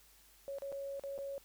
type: tone with dropouts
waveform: sine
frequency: 554.4 Hz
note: C#5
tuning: in tune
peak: -39 dBFS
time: 0.48-1.38 s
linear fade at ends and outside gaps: 0 ms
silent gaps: 0.585-0.621 / 0.719-0.725 / 0.996-1.037 / 1.179-1.187 s
effects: added 50 Hz sine -69 dBFS peak until 1.44 s + white hiss -64 dBFS RMS until 1.44 s